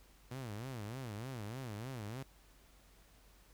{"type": "tone with vibrato", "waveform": "sawtooth", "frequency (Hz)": 117.2, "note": "A#2", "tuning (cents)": 10, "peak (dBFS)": -38, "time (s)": [0.31, 2.23], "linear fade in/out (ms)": 5, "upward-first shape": "sine", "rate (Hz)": 3.3, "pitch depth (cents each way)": 240, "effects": ["added 48 Hz sine -63 dBFS peak until 3.53 s", "pink hiss -66 dBFS RMS until 3.53 s"]}